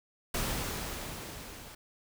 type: noise with level ramp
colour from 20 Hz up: pink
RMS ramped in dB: -32 to -48 dBFS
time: 0.34-1.75 s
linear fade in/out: 5 ms
effects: none